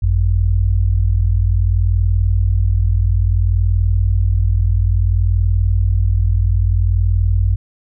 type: tone pair together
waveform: sine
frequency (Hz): 51.91 / 92.5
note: G#1 / F#2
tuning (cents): 0 / 0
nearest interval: minor seventh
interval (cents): 1000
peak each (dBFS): -14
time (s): 0.02-7.56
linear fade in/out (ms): 10
effects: none